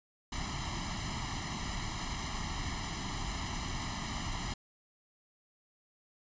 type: noise with comb filter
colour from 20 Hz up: pink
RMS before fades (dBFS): -37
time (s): 0.32-4.54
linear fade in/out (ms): 5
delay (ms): 0.99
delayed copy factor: +1
effects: resampled to 16000 Hz